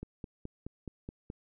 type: click train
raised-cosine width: 3 ms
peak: -27 dBFS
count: 7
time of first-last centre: 0.03-1.301 s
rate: 4.72 Hz
effects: none